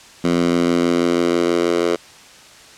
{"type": "tone with high-pass filter sweep", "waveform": "10% pulse", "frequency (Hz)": 86.2, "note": "F2", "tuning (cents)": -22, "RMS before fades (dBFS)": -17, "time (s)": [0.24, 1.96], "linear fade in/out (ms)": 5, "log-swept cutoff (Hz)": [210, 400], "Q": 2.2, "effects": ["white hiss -43 dBFS RMS until 2.77 s", "low-pass 7000 Hz 12 dB/octave"]}